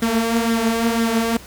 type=tone with flanger; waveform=sawtooth; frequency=228.8 Hz; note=A#3; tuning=32 cents flat; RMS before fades=-19 dBFS; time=0.02-1.37 s; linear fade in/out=5 ms; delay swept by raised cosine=0.55 to 6.25 ms; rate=2 Hz; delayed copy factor=+0.55; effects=added 60 Hz sine -43 dBFS peak until 1.46 s + pink hiss -41 dBFS RMS until 1.46 s